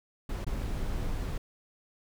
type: noise with dropouts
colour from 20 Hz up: brown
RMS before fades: -32 dBFS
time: 0.29-1.38 s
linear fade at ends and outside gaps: 5 ms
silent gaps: 0.446-0.466 s
effects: none